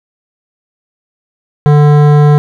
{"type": "tone with hard clipping", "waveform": "sine", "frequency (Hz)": 147.6, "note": "D3", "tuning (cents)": 9, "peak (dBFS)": -5, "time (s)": [1.66, 2.38], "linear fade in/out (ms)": 0, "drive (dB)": 15, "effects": []}